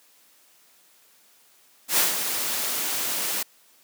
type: noise with ADSR envelope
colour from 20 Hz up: white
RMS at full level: -19 dBFS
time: 1.88-3.43 s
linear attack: 98 ms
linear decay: 150 ms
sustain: -8 dB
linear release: 6 ms
effects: white hiss -58 dBFS RMS until 3.83 s + high-pass 200 Hz 12 dB/octave